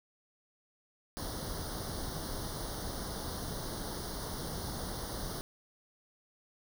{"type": "noise with comb filter", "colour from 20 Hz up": "pink", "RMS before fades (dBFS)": -39, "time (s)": [1.17, 5.41], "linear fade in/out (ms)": 0, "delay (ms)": 0.2, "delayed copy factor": 1, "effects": []}